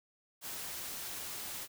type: noise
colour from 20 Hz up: white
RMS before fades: -42 dBFS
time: 0.41-1.68 s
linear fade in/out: 50 ms
effects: none